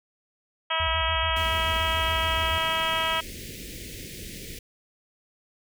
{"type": "harmonic tone", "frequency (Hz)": 323.4, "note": "E4", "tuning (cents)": -33, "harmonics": [2, 3, 4, 5, 6, 7, 8, 9, 10], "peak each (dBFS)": [-33, -30, -30, -35, -34, -35, -34, -33, -30], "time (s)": [0.7, 3.21], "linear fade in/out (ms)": 10}
{"type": "tone with vibrato", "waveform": "sine", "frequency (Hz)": 69.3, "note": "C#2", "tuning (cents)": 0, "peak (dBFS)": -29, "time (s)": [0.8, 2.58], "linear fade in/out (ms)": 0, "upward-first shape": "square", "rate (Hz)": 7, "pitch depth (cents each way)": 280}
{"type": "band-stop noise", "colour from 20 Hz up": "pink", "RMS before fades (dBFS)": -39, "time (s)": [1.36, 4.59], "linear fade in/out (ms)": 5, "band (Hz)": [510, 1900], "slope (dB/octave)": 48}
{"effects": []}